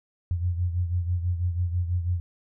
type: beating tone pair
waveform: sine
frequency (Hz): 87.31 / 93.41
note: F2 / F#2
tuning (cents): 0 / +17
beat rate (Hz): 6.1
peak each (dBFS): -24 / -31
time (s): 0.31-2.2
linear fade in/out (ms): 0
effects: none